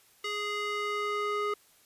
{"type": "tone with band-pass filter sweep", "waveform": "square", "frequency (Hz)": 415.2, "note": "G#4", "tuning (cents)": 0, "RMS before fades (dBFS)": -32, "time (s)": [0.24, 1.54], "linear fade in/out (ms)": 5, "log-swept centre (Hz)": [2600, 1100], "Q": 1.1, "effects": ["white hiss -62 dBFS RMS until 1.85 s", "resampled to 32000 Hz"]}